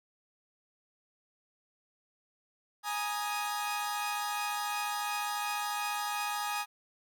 sawtooth chord, Ab suspended second, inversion none, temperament equal with one note detuned, 830.6 / 944.8 / 1244.5 Hz, Ab5 / Bb5 / Eb6, 0 / +23 / 0 cents, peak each -31 / -37 / -33 dBFS, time 2.83-6.66 s, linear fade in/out 50 ms, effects none

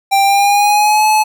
square tone with pitch glide, 788 to 859.3 Hz, G5 to A5, +9 to -41 cents, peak -9 dBFS, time 0.11-1.24 s, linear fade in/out 20 ms, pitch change +150 cents, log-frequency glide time 0.22-1.06 s, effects none

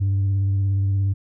sine tone with vibrato, 98 Hz, G2, in tune, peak -15 dBFS, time 0-1.14 s, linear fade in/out 20 ms, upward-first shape triangle, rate 17 Hz, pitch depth 28 cents each way, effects tanh soft clip ceiling -16 dBFS

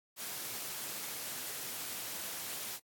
white noise, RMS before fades -41 dBFS, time 0.16-2.8 s, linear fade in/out 50 ms, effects high-pass 100 Hz 12 dB/octave + AAC 64 kbps

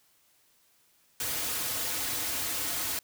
white noise with comb filter, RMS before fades -32 dBFS, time 1.2-2.99 s, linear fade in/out 2 ms, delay 5.1 ms, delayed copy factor -0.6, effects white hiss -66 dBFS RMS until 3.03 s

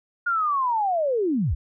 sine linear sweep, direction down, 1435 to 47.88 Hz, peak -20 dBFS, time 0.26-1.55 s, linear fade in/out 10 ms, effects none

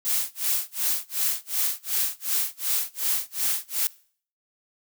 blue noise with tremolo, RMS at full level -23 dBFS, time 0.05-3.87 s, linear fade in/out 0 ms, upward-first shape sine, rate 2.7 Hz, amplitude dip 100%, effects noise-tail reverb RT60 0.5 s tail -21 dB re dry

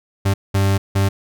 40% pulse tone bursts at uneven times, 98 Hz, G2, in tune, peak -13 dBFS, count 3, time 0.25-0.34 / 0.54-0.78 / 0.95-1.09 s, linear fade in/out 10 ms, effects none

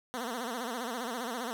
10% pulse tone with vibrato, 240 Hz, B3, 49 cents flat, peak -26 dBFS, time 0.14-1.53 s, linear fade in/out 0 ms, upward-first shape sine, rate 15 Hz, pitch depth 130 cents each way, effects none

